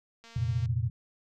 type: click train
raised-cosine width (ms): 0.2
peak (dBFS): -35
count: 97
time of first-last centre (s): 0.24-0.657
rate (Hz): 230
type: chord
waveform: sine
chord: F suspended fourth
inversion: none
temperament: equal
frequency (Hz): 87.31 / 116.54 / 130.81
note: F2 / Bb2 / C3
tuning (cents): 0 / 0 / 0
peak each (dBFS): -33 / -28 / -33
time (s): 0.36-0.9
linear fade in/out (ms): 5
effects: none